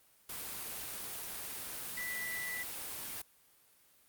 sine tone in noise, 1975.5 Hz, B6, in tune, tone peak -38 dBFS, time 1.97-2.63 s, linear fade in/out 5 ms, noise white, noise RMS -42 dBFS, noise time 0.29-3.22 s, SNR +1 dB, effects white hiss -66 dBFS RMS until 4.08 s + Opus 32 kbps

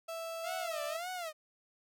35% pulse tone, 659.3 Hz, E5, in tune, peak -37 dBFS, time 0.08-0.97 s, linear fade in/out 10 ms
sawtooth tone with vibrato, 659.3 Hz, E5, in tune, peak -34 dBFS, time 0.42-1.33 s, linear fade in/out 50 ms, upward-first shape sine, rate 1.8 Hz, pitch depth 200 cents each way
effects none

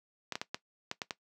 clicks, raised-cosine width 0.2 ms, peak -17 dBFS, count 7, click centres 0.323 / 0.355 / 0.415 / 0.545 / 0.914 / 1.018 / 1.108 s, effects noise-tail reverb RT60 0.1 s tail -17 dB re dry + high-pass 150 Hz 12 dB/octave

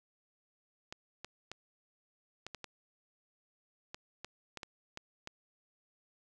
clicks, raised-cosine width 0.2 ms, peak -25 dBFS, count 12, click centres 0.925 / 1.246 / 1.516 / 2.466 / 2.547 / 2.643 / 3.945 / 4.246 / 4.573 / 4.632 / 4.974 / 5.274 s, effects none

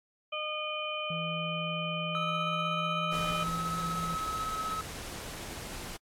harmonic tone, 611 Hz, D#5, 32 cents flat, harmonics 1 / 2 / 4 / 5, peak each -38 / -38 / -38 / -38 dBFS, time 0.32-3.44 s, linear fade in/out 10 ms
triangle tone with pitch glide, 164.81 to 168.18 Hz, E3 to E3, 0 to +35 cents, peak -34 dBFS, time 1.1-4.15 s, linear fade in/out 5 ms, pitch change +35 cents, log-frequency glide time 1.27-3.71 s
triangle tone with tremolo, 1288 Hz, E6, 41 cents flat, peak -29 dBFS, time 2.15-4.81 s, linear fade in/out 0 ms, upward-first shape sine, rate 16 Hz, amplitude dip 35%
pink noise, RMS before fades -41 dBFS, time 3.12-5.97 s, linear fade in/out 10 ms
effects low-pass 12000 Hz 12 dB/octave + AAC 64 kbps

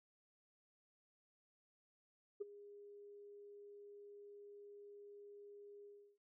sine tone with ADSR envelope, 408.3 Hz, G#4, 29 cents flat, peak -37 dBFS, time 2.4-6.18 s, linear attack 15 ms, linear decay 15 ms, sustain -18 dB, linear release 330 ms, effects noise-tail reverb RT60 0.1 s tail -18 dB re dry + tanh soft clip ceiling -34 dBFS

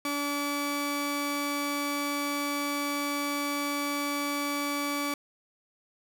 sawtooth tone pair together, 287.3 / 1149.2 Hz, D4 / D6, -38 / -38 cents, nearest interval 2 octaves, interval 2400 cents, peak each -27 dBFS, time 0.05-5.14 s, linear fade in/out 2 ms, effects none

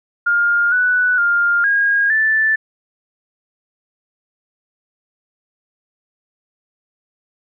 sine tone with pitch steps, 1411 / 1484 / 1404 / 1632 / 1759 Hz, F6 / F#6 / F6 / G#6 / A6, +17 / +5 / +9 / -31 / -1 cents, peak -12 dBFS, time 0.26-2.56 s, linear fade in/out 10 ms, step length 460 ms, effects none

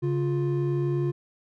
triangle tone pair together, 139.82 / 351.6 Hz, C#3 / F4, +15 / +12 cents, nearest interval octave + major third, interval 1597 cents, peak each -23 / -25 dBFS, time 0.02-1.12 s, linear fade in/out 20 ms, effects none

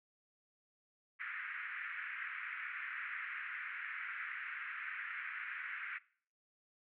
pink band-pass noise, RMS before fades -44 dBFS, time 1.19-5.99 s, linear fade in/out 20 ms, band 1400 to 2300 Hz, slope 48 dB/octave, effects noise-tail reverb RT60 0.5 s tail -21 dB re dry

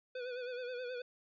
square tone with vibrato, 496.9 Hz, B4, 11 cents sharp, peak -40 dBFS, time 0.15-1.02 s, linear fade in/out 5 ms, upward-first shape sine, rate 9.4 Hz, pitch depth 55 cents each way, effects resampled to 11025 Hz

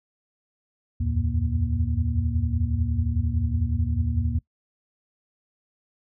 sine tone cluster, 75 / 86 / 91 / 114.6 / 236.4 Hz, D2 / F2 / F#2 / A#2 / A#3, +37 / -26 / -28 / -29 / +24 cents, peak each -26 / -26 / -33 / -29 / -32 dBFS, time 1-4.39 s, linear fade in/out 10 ms, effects noise-tail reverb RT60 0.1 s tail -21 dB re dry

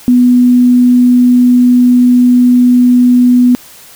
sine tone, 246.9 Hz, B3, in tune, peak -3 dBFS, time 0.08-3.55 s, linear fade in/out 0 ms, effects white hiss -36 dBFS RMS until 3.95 s

